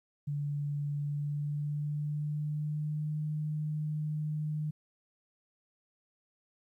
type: tone with pitch glide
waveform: sine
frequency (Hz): 144.9 to 152.28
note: D3 to D#3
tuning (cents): -23 to -37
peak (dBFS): -31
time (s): 0.27-4.71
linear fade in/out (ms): 10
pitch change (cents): +86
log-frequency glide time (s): 0.96-3.19
effects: 12-bit